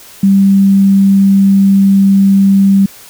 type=tone; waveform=sine; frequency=196 Hz; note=G3; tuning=in tune; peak=-4 dBFS; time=0.23-2.86 s; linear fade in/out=5 ms; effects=white hiss -36 dBFS RMS until 3.09 s